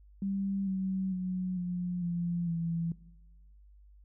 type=tone with pitch steps; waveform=sine; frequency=196 / 189.87 / 183.93 / 178.18 / 172.61 / 167.21 Hz; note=G3 / F#3 / F#3 / F3 / F3 / E3; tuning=0 / +45 / -10 / +35 / -20 / +25 cents; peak=-30 dBFS; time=0.22-2.92 s; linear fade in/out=2 ms; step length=450 ms; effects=noise-tail reverb RT60 1.0 s tail -19 dB re dry + added 50 Hz sine -54 dBFS peak until 4.04 s